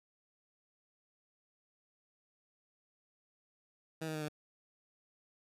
15% pulse tone with pitch steps, 160 / 156.89 / 153.84 / 150.85 Hz, D#3 / D#3 / D#3 / D3, +49 / +15 / -19 / +47 cents, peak -31 dBFS, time 4.01-4.286 s, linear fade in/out 10 ms, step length 69 ms, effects resampled to 32000 Hz

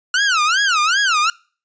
sawtooth tone with vibrato, 1414 Hz, F6, 21 cents sharp, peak -10 dBFS, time 0.14-1.3 s, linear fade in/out 2 ms, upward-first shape sine, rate 2.6 Hz, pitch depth 280 cents each way, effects noise-tail reverb RT60 0.4 s tail -25 dB re dry + resampled to 16000 Hz

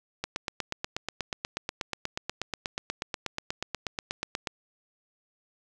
click train, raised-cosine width 0.2 ms, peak -13 dBFS, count 36, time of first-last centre 0.24-4.472 s, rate 8.27 Hz, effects none

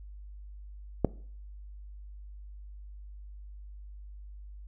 click, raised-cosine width 2 ms, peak -9 dBFS, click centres 1.047 s, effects noise-tail reverb RT60 0.5 s tail -20 dB re dry + added 50 Hz sine -43 dBFS peak until 4.67 s

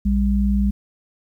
sine tone pair together, 59.58 / 200.4 Hz, A#1 / G3, +38 / +38 cents, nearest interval octave + major sixth, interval 2100 cents, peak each -18 dBFS, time 0.05-0.71 s, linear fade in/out 10 ms, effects 9-bit

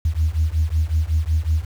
sine beating tone pair, 76.4 / 81.8 Hz, D#2 / E2, -31 / -13 cents, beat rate 5.4 Hz, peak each -19 dBFS, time 0.05-1.65 s, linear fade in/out 5 ms, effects tanh soft clip ceiling -10 dBFS + 7-bit

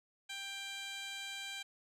15% pulse tone with band-pass filter, 789 Hz, G5, 11 cents sharp, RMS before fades -44 dBFS, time 0.29-1.63 s, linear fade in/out 10 ms, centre 4300 Hz, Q 1.1, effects none

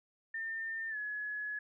sine tone with pitch glide, 1805 to 1693.9 Hz, A6 to G#6, +44 to +34 cents, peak -36 dBFS, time 0.34-1.59 s, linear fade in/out 5 ms, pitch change -110 cents, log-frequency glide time 0.89-0.97 s, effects none

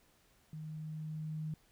sine tone with level ramp, 155.56 Hz, D#3, in tune, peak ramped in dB -42 to -36 dBFS, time 0.53-1.54 s, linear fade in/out 2 ms, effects pink hiss -69 dBFS RMS until 1.71 s

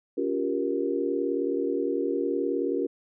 sine chord, G half-diminished seventh, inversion second, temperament just, 282.2 / 352.8 / 392 / 470.4 Hz, Db4 / F4 / G4 / Bb4, +31 / +18 / 0 / +16 cents, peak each -30 dBFS, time 0.17-2.87 s, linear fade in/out 10 ms, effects none

